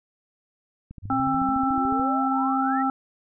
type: click train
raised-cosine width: 5 ms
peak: -27 dBFS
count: 16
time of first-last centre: 0.91-1.997 s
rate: 13.8 Hz
type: exponential sweep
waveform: sine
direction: up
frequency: 92.5 to 1961 Hz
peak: -34 dBFS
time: 1.02-2.83 s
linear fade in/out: 20 ms
type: harmonic tone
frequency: 265.8 Hz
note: C4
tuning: 27 cents sharp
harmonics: 1 / 3 / 5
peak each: -24 / -25 / -26 dBFS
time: 1.1-2.9 s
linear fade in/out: 2 ms
effects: none